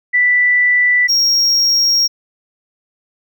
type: tone pair in turn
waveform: sine / triangle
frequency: 1975 / 5586 Hz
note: B6 / F8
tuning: 0 / -1 cents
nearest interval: octave + tritone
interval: 1799 cents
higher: second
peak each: -9 dBFS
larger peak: neither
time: 0.13-1.08 / 1.08-2.08 s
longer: second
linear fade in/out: 20 ms
effects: none